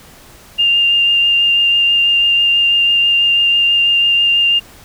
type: tone with vibrato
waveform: sine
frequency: 2800 Hz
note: F7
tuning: 4 cents sharp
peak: -9 dBFS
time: 0.58-4.6 s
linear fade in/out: 20 ms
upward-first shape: triangle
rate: 6.1 Hz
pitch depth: 13 cents each way
effects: pink hiss -41 dBFS RMS until 4.84 s